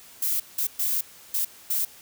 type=noise bursts at uneven times; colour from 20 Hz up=violet; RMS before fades=-25 dBFS; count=5; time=0.22-0.4 / 0.58-0.67 / 0.79-1.01 / 1.34-1.45 / 1.7-1.85 s; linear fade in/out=5 ms; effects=white hiss -49 dBFS RMS until 2.01 s